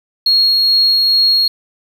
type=tone with tremolo; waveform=triangle; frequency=4294 Hz; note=C8; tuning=44 cents sharp; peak=-5 dBFS; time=0.26-1.48 s; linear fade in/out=5 ms; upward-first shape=sine; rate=2.3 Hz; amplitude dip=25%; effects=tanh soft clip ceiling -6 dBFS + 7-bit